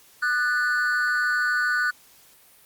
triangle tone with amplitude modulation, 1480 Hz, F#6, in tune, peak -15 dBFS, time 0.22-1.91 s, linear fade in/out 10 ms, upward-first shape sine, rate 273 Hz, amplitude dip 80%, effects white hiss -54 dBFS RMS until 2.65 s + Opus 48 kbps

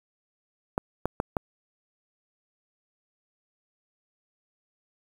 clicks, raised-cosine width 1 ms, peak -11 dBFS, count 4, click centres 0.779 / 1.056 / 1.201 / 1.368 s, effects 7-bit

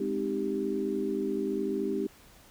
sine chord, Ab major seventh, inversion none, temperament equal, 207.7 / 261.6 / 311.1 / 392 Hz, Ab3 / C4 / Eb4 / G4, 0 / 0 / 0 / 0 cents, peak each -35 / -35 / -34 / -31 dBFS, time 0-2.07 s, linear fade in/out 5 ms, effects pink hiss -56 dBFS RMS until 2.5 s

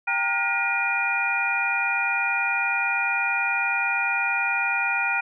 sine tone cluster, 791 / 920 / 1432 / 1899 / 2424 Hz, G5 / A#5 / F6 / A#6 / D#7, +15 / -23 / +43 / +32 / -46 cents, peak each -30 / -32 / -26 / -33 / -24 dBFS, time 0.07-5.21 s, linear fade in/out 10 ms, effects none

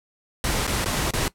pink noise with dropouts, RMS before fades -24 dBFS, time 0.44-1.28 s, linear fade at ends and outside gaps 1 ms, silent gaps 0.668-0.676 / 0.844-0.858 / 1.108-1.136 s, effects noise-tail reverb RT60 0.1 s tail -18 dB re dry + low-pass 12000 Hz 12 dB/octave

